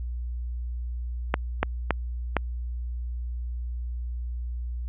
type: clicks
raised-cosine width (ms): 0.5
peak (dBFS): -6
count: 4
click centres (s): 1.341 / 1.63 / 1.907 / 2.367
effects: added 60 Hz sine -29 dBFS peak until 4.88 s + resampled to 8000 Hz